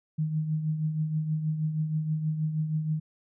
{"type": "tone with tremolo", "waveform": "sine", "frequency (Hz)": 155.56, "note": "D#3", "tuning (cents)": 0, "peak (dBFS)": -23, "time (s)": [0.18, 3], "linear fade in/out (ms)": 10, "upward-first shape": "triangle", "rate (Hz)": 6.3, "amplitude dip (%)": 60, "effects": []}